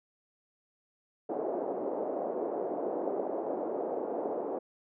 pink band-pass noise, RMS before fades -34 dBFS, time 1.29-4.59 s, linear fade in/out 10 ms, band 340 to 680 Hz, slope 24 dB/octave, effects none

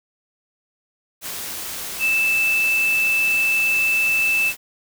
sine tone in noise, 2637 Hz, E7, in tune, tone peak -16 dBFS, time 1.99-4.53 s, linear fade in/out 50 ms, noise white, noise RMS -30 dBFS, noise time 1.21-4.57 s, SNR +11 dB, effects none

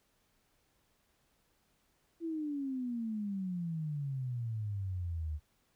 sine exponential sweep, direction down, 338.1 to 74 Hz, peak -34 dBFS, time 2.2-5.4 s, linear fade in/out 50 ms, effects pink hiss -74 dBFS RMS until 5.75 s

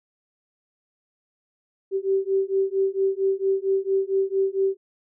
sine beating tone pair, 385.2 / 389.6 Hz, G4 / G4, -30 / -11 cents, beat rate 4.4 Hz, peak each -23 dBFS, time 1.91-4.77 s, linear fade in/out 50 ms, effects none

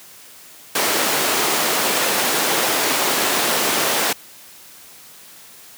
pink high-pass noise, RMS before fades -19 dBFS, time 0.75-4.13 s, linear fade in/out 5 ms, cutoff 360 Hz, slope 12 dB/octave, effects white hiss -43 dBFS RMS until 5.77 s + high-pass 100 Hz 12 dB/octave

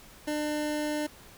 25% pulse tone, 300 Hz, D4, 37 cents sharp, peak -25 dBFS, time 0.27-1.07 s, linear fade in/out 10 ms, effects pink hiss -52 dBFS RMS until 1.37 s

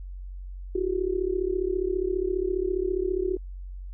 sine tone with amplitude modulation, 370 Hz, F#4, in tune, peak -20 dBFS, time 0.75-3.37 s, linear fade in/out 5 ms, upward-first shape sine, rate 34.8 Hz, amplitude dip 90%, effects added 46 Hz sine -35 dBFS peak until 3.93 s

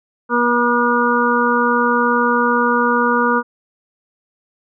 harmonic tone, 240.6 Hz, B3, 45 cents flat, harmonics 1 / 2 / 4 / 5 / 6, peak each -19 / -19 / -19 / -19 / -19 dBFS, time 0.29-3.43 s, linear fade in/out 50 ms, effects none

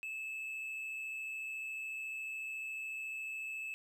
triangle tone with amplitude modulation, 2608 Hz, E7, 19 cents flat, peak -36 dBFS, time 0.03-3.74 s, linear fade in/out 0 ms, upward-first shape sine, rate 134 Hz, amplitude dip 35%, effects none

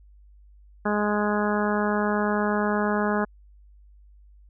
harmonic tone, 208.4 Hz, G#3, 6 cents sharp, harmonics 1 / 2 / 3 / 4 / 5 / 6 / 7 / 8, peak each -25 / -28 / -30 / -31 / -32 / -33 / -33 / -34 dBFS, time 0.85-3.25 s, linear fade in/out 10 ms, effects added 50 Hz sine -49 dBFS peak until 4.49 s

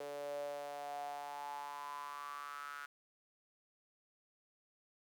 sawtooth tone with high-pass filter sweep, 144 Hz, D3, 34 cents flat, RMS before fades -45 dBFS, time 0-2.86 s, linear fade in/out 5 ms, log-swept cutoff 500 to 1400 Hz, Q 8.5, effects 12-bit

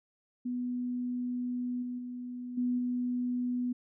sine tone with level steps, 246.9 Hz, B3, in tune, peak -31 / -34 / -37 / -27 / -29 dBFS, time 0.45-3.73 s, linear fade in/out 10 ms, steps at 1.82 / 1.98 / 2.57 / 2.78 s, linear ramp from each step 10 ms, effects none

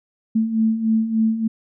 sine beating tone pair, 219.5 / 222.9 Hz, A3 / A3, -4 / +23 cents, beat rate 3.4 Hz, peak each -23 / -17 dBFS, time 0.35-1.48 s, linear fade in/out 10 ms, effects none

